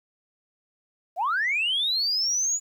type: linear sweep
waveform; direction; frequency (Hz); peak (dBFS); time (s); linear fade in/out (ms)
sine; up; 631 to 6970; -21; 1.16-2.6; 50
effects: tanh soft clip ceiling -18 dBFS + 10-bit